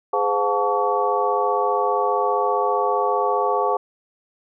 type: tone cluster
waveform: sine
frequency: 414.9 / 510 / 718 / 877 / 1131 Hz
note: G#4 / C5 / F5 / A5 / C#6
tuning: -2 / -44 / +48 / -6 / +34 cents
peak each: -24 dBFS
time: 0.13-3.77 s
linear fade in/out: 5 ms
effects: none